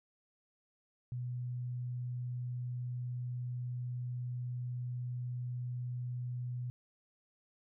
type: tone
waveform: sine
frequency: 123.47 Hz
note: B2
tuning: in tune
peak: -36 dBFS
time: 1.12-6.7 s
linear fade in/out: 0 ms
effects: none